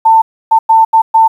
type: tone bursts at uneven times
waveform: sine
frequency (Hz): 894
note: A5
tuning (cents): +27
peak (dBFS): -3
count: 5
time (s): 0.05-0.22 / 0.51-0.59 / 0.69-0.85 / 0.93-1.02 / 1.14-1.28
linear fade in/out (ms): 10
effects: 7-bit